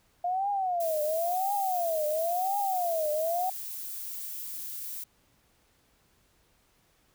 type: tone with vibrato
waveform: sine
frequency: 698.5 Hz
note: F5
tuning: in tune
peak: -26 dBFS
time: 0.24-3.5 s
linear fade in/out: 5 ms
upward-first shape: triangle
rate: 0.96 Hz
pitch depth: 280 cents each way
type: noise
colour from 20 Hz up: violet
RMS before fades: -38 dBFS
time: 0.8-5.04 s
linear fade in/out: 5 ms
effects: pink hiss -67 dBFS RMS until 7.14 s